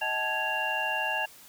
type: tone cluster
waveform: sine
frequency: 628 / 758 / 871 / 1661 / 2774 Hz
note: D#5 / F#5 / A5 / G#6 / F7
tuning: +16 / +42 / -18 / 0 / -12 cents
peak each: -37 / -36 / -33 / -32 / -31 dBFS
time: 0.01-1.26 s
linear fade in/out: 10 ms
effects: white hiss -52 dBFS RMS until 1.48 s